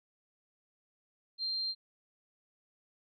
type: tone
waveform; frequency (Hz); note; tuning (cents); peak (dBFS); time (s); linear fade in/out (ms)
sine; 4173; C8; -5; -32; 1.38-1.75; 50
effects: none